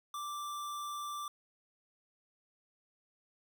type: tone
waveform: square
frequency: 1174.7 Hz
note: D6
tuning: in tune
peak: -39 dBFS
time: 0.14-1.28 s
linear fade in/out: 2 ms
effects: none